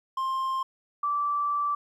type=tone pair in turn; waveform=triangle / sine; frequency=1056 / 1163.7 Hz; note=C6 / D6; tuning=+16 / -16 cents; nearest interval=major second; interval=168 cents; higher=second; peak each=-24 dBFS; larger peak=neither; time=0.17-0.63 / 1.03-1.75 s; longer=second; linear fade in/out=5 ms; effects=11-bit